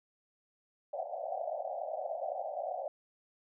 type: band-pass noise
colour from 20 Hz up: white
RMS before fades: -38 dBFS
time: 0.93-2.88 s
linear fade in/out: 2 ms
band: 550 to 760 Hz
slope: 96 dB/octave
effects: none